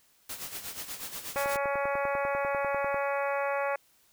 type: noise with tremolo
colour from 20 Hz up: white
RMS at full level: -37 dBFS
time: 0.29-1.57 s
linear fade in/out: 5 ms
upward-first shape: sine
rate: 8.3 Hz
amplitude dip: 65%
type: click train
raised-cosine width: 1 ms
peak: -23 dBFS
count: 17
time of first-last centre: 1.36-2.944 s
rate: 10.1 Hz
type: harmonic tone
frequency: 280 Hz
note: C#4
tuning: 18 cents sharp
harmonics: 2 / 3 / 4 / 5 / 6 / 7 / 8 / 9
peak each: -30 / -34 / -36 / -38 / -40 / -41 / -42 / -43 dBFS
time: 1.36-3.76 s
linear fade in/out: 5 ms
effects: white hiss -65 dBFS RMS until 4.12 s